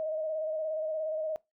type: tone with vibrato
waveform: sine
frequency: 627 Hz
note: D#5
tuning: 13 cents sharp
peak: -30 dBFS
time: 0-1.36 s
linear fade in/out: 0 ms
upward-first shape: square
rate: 17 Hz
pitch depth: 28 cents each way
effects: noise-tail reverb RT60 0.2 s tail -22 dB re dry